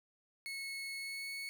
30% pulse tone with pitch glide, 2192 to 2210 Hz, C#7 to C#7, -20 to -6 cents, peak -38 dBFS, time 0.46-1.49 s, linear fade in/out 0 ms, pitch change +14 cents, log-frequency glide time 0.97-1.3 s, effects none

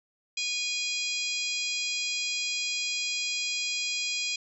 harmonic tone, 820 Hz, G#5, 22 cents flat, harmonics 3 / 4 / 5 / 6 / 7 / 8 / 9, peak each -32 / -36 / -37 / -35 / -41 / -41 / -39 dBFS, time 0.37-4.36 s, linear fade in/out 5 ms, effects none

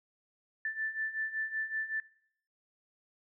sine beating tone pair, 1760 / 1765.3 Hz, A6 / A6, 0 / +5 cents, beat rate 5.3 Hz, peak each -38 / -35 dBFS, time 0.65-2 s, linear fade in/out 2 ms, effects noise-tail reverb RT60 0.7 s tail -22 dB re dry

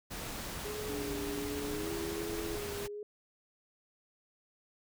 pink noise, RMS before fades -41 dBFS, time 0.1-2.88 s, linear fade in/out 20 ms
sine tone with vibrato, 415.3 Hz, G#4, in tune, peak -39 dBFS, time 0.65-3.03 s, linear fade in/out 2 ms, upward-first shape sine, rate 1.3 Hz, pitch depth 38 cents each way
sine tone with pitch glide, 290 to 333.1 Hz, D4 to E4, -22 to +18 cents, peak -39 dBFS, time 0.89-2.56 s, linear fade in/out 5 ms, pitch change +240 cents, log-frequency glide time 1.68-1.91 s
effects none

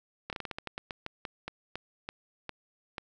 slowing click train, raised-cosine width 0.3 ms, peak -20 dBFS, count 17, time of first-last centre 0.3-2.982 s, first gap 28 ms, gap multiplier 1.21, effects none

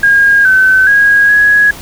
sine tone with pitch steps, 1626 / 1527 / 1644 / 1669 Hz, G#6 / G6 / G#6 / G#6, -37 / -46 / -18 / +8 cents, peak -4 dBFS, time 0.03-1.71 s, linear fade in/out 5 ms, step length 420 ms, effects pink hiss -30 dBFS RMS until 1.81 s

